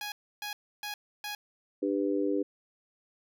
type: tone bursts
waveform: 10% pulse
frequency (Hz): 830.6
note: G#5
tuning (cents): 0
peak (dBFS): -27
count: 4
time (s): 0.01-1.35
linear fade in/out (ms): 2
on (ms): 110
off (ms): 300
type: harmonic tone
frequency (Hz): 99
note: G2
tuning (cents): +18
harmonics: 3 / 4 / 5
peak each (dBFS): -29 / -31 / -33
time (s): 1.82-2.43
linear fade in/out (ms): 10
effects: none